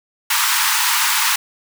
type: high-pass noise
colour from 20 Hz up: pink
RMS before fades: -17 dBFS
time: 0.3-1.36 s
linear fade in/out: 5 ms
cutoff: 860 Hz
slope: 96 dB/octave
effects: none